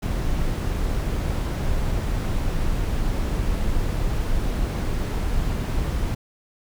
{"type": "noise", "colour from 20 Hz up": "brown", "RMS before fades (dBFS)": -23, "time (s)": [0.02, 6.15], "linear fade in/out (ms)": 10, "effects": []}